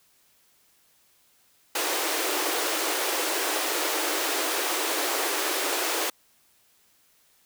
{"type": "high-pass noise", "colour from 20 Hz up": "pink", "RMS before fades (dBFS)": -27, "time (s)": [1.75, 6.1], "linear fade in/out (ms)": 5, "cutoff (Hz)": 300, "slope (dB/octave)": 96, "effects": ["white hiss -63 dBFS RMS until 7.45 s"]}